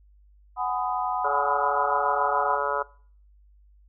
sine chord, G# minor seventh, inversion third, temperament equal with one note detuned, 740 / 830.6 / 1004.5 / 1244.5 Hz, F#5 / G#5 / B5 / D#6, 0 / 0 / +29 / 0 cents, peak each -28 / -32 / -29 / -32 dBFS, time 0.56-2.59 s, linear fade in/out 50 ms
harmonic tone, 142.5 Hz, C#3, 48 cents sharp, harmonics 3 / 4 / 5 / 6 / 7 / 8 / 9 / 10, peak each -33 / -30 / -38 / -34 / -30 / -37 / -30 / -33 dBFS, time 1.24-2.83 s, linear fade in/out 10 ms
effects noise-tail reverb RT60 0.5 s tail -22 dB re dry + added 50 Hz sine -53 dBFS peak until 3.88 s

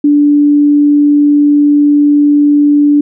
sine tone, 291.6 Hz, D4, 12 cents flat, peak -4 dBFS, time 0.04-3.01 s, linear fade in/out 5 ms, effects none

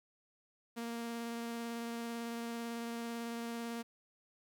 sawtooth tone with vibrato, 233.1 Hz, A#3, in tune, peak -35 dBFS, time 0.76-3.83 s, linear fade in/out 20 ms, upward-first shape triangle, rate 18 Hz, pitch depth 13 cents each way, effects 11-bit

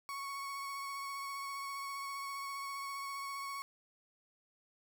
35% pulse tone with vibrato, 1108.7 Hz, C#6, in tune, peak -38 dBFS, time 0.09-3.62 s, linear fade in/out 0 ms, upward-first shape triangle, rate 15 Hz, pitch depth 22 cents each way, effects none

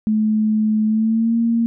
sine tone with pitch glide, 215.7 to 231.2 Hz, A3 to A#3, -34 to -14 cents, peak -14 dBFS, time 0.07-1.66 s, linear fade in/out 0 ms, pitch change +120 cents, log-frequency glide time 0.86-1.36 s, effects none

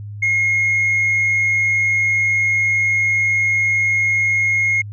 sine tone, 2151 Hz, C7, 47 cents sharp, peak -12 dBFS, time 0.22-4.82 s, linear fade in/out 10 ms, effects tanh soft clip ceiling -12 dBFS + added 103 Hz sine -28 dBFS peak until 4.92 s

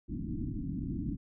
white low-pass noise, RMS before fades -36 dBFS, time 0.08-1.17 s, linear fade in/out 20 ms, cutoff 320 Hz, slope 96 dB/octave, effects none

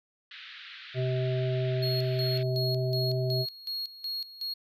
white band-pass noise, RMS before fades -46 dBFS, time 0.31-2.43 s, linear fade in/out 2 ms, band 1400 to 4000 Hz, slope 48 dB/octave
harmonic tone, 128.2 Hz, C3, 35 cents flat, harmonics 1 / 3 / 5, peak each -27 / -33 / -34 dBFS, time 0.94-3.46 s, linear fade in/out 50 ms
triangle tone with tremolo, 4300 Hz, C8, 47 cents sharp, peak -30 dBFS, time 1.82-4.54 s, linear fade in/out 10 ms, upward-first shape square, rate 2.7 Hz, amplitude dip 80%
effects none

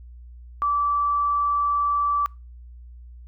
sine tone, 1159 Hz, D6, 23 cents flat, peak -19 dBFS, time 0.62-2.26 s, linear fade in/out 0 ms, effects noise-tail reverb RT60 0.3 s tail -25 dB re dry + added 60 Hz sine -40 dBFS peak until 3.27 s

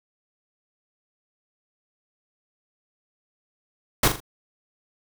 pink noise with echo, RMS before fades -17 dBFS, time 4.03-4.08 s, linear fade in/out 5 ms, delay 41 ms, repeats 3, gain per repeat -8 dB, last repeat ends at 4.203 s, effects none

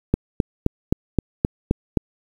click train, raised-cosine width 3 ms, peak -3 dBFS, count 8, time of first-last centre 0.14-1.972 s, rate 3.82 Hz, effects 7-bit

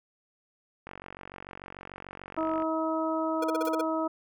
click train, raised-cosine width 0.5 ms, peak -26 dBFS, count 83, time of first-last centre 0.87-2.622 s, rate 46.8 Hz
harmonic tone, 319.9 Hz, D#4, 48 cents sharp, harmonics 1 / 2 / 3 / 4, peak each -30 / -31 / -35 / -34 dBFS, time 2.37-4.08 s, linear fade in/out 10 ms
square tone bursts, 479.8 Hz, A#4, 50 cents sharp, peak -29 dBFS, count 7, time 3.42-3.813 s, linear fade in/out 5 ms, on 21 ms, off 41 ms
blue noise with exponential decay, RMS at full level -37 dBFS, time 3.65-3.73 s, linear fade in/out 2 ms, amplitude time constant 16 ms
effects none

